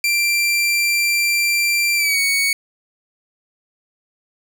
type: tone with pitch glide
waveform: sawtooth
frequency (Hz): 2360 to 2230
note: D7 to C#7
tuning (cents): +8 to +10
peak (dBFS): -12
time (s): 0.04-2.53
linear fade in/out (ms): 2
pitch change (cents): -98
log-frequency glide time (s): 1.96-2.19
effects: none